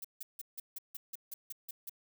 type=noise bursts; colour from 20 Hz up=violet; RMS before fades=-42 dBFS; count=11; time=0.02-1.895 s; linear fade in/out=5 ms; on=25 ms; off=160 ms; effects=none